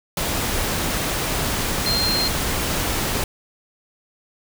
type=tone in noise; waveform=sine; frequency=4186 Hz; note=C8; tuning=in tune; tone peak=-20 dBFS; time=1.86-2.28 s; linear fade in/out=2 ms; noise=pink; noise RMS=-23 dBFS; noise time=0.17-3.24 s; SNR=0 dB; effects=none